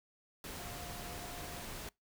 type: tone in noise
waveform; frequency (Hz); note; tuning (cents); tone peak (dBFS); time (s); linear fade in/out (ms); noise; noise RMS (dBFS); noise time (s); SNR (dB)
sine; 706; F5; +19; -51; 0.59-1.62; 2; pink; -45; 0.44-1.89; -9
effects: noise-tail reverb RT60 0.2 s tail -25 dB re dry

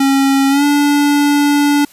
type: tone with pitch glide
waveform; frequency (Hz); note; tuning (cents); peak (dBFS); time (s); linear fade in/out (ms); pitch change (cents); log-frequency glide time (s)
square; 272.9 to 289.1; C#4 to D4; -27 to -27; -10; 0-1.85; 5; +100; 0.49-0.64
effects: white hiss -44 dBFS RMS until 1.92 s + resampled to 32000 Hz

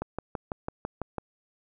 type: click train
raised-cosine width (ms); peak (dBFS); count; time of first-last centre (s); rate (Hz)
1; -17; 8; 0.02-1.183; 6.02
effects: none

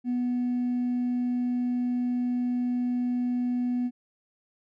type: tone with hard clipping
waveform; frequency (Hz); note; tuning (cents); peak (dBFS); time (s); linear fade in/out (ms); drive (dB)
triangle; 246.1; B3; -6; -24; 0.04-3.91; 50; 2
effects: none

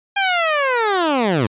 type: linear sweep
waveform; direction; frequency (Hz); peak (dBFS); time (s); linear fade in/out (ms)
15% pulse; down; 809 to 98.6; -9; 0.16-1.47; 10
effects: resampled to 8000 Hz

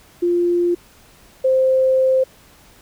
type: tone pair in turn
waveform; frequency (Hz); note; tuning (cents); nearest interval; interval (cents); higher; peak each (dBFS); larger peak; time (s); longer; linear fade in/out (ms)
sine; 348.9 / 522.8; F4 / C5; -2 / -1; perfect fifth; 701; second; -14 / -12; second; 0.22-0.75 / 1.44-2.24; second; 10
effects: pink hiss -49 dBFS RMS until 2.81 s

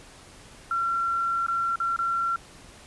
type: tone with dropouts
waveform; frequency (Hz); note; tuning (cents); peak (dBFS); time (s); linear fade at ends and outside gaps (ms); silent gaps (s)
sine; 1364; F6; -41; -23; 0.71-2.36; 2; 1.465-1.483 / 1.758-1.801 / 1.963-1.989
effects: pink hiss -49 dBFS RMS until 2.86 s + resampled to 24000 Hz

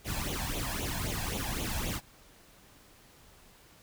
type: noise with flanger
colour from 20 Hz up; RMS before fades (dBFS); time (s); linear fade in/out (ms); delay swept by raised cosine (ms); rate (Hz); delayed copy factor
pink; -34; 0.04-2.01; 50; 0.29 to 1.23; 3.8; +0.75
effects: pink hiss -58 dBFS RMS until 3.82 s

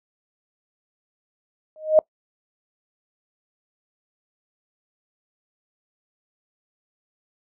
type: tone with exponential growth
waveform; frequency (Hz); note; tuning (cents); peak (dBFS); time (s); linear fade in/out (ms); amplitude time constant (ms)
sine; 622.3; D#5; 0; -7; 1.76-1.99; 1; 50
effects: noise-tail reverb RT60 0.1 s tail -24 dB re dry

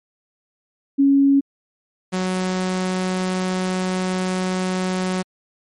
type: tone pair in turn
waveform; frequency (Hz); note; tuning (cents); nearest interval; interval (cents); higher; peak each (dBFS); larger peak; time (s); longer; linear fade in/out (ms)
sine / sawtooth; 277.2 / 184.98; C#4 / F#3; 0 / 0; perfect fifth; 700; first; -11 / -16; first; 0.98-1.41 / 2.12-5.23; second; 20
effects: MP3 48 kbps

